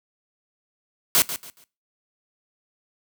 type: noise with echo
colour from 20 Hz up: white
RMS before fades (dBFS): -17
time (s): 1.15-1.22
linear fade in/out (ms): 0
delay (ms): 140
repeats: 3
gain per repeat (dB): -12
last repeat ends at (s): 1.64
effects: noise-tail reverb RT60 0.3 s tail -20 dB re dry + high-pass 100 Hz 12 dB/octave